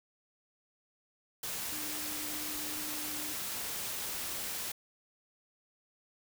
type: tone in noise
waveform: sine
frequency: 301.8 Hz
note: D4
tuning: 47 cents sharp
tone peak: -46 dBFS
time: 1.72-3.33 s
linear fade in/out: 5 ms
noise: white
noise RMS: -38 dBFS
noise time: 1.43-4.72 s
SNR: -11 dB
effects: none